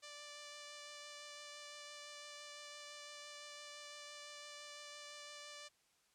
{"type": "tone with vibrato", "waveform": "5% pulse", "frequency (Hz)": 587.3, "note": "D5", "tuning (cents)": 0, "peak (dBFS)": -39, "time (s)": [0.02, 5.69], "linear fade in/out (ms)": 20, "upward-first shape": "triangle", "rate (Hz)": 5.9, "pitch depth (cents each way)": 11, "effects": ["white hiss -75 dBFS RMS until 6.14 s", "low-pass 9000 Hz 12 dB/octave"]}